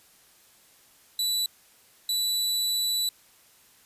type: tone pair in turn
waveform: sawtooth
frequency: 3957 / 3957 Hz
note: B7 / B7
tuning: +3 / +3 cents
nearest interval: unison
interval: 0 cents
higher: neither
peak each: -21 dBFS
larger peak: neither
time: 1.19-1.46 / 2.09-3.09 s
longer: second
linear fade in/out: 2 ms
effects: white hiss -58 dBFS RMS until 3.85 s + resampled to 32000 Hz